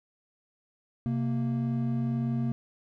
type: tone pair together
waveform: triangle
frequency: 130.15 / 231.9 Hz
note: C3 / A#3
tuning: -9 / -9 cents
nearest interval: minor seventh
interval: 1000 cents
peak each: -27 dBFS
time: 1.06-2.52 s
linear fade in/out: 0 ms
effects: none